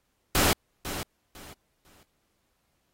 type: noise with echo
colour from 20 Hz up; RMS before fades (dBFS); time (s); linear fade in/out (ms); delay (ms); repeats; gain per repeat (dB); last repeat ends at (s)
pink; -23; 0.35-0.53; 0; 500; 3; -12; 2.03
effects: pink hiss -74 dBFS RMS until 2.93 s + AAC 48 kbps